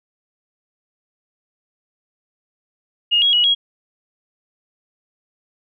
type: tone with pitch steps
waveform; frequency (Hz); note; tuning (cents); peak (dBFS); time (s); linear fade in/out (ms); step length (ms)
sine; 2854 / 3303 / 2913 / 3299; F7 / G#7 / F#7 / G#7; +37 / -10 / -28 / -12; -12; 3.11-3.55; 20; 110
effects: none